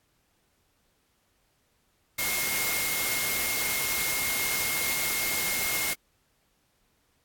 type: tone in noise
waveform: sine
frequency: 2142 Hz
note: C7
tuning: 40 cents sharp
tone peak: -31 dBFS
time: 2.18-5.94 s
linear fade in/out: 10 ms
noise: white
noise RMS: -29 dBFS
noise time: 2.18-5.94 s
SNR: -5 dB
effects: pink hiss -70 dBFS RMS until 7.24 s + AAC 64 kbps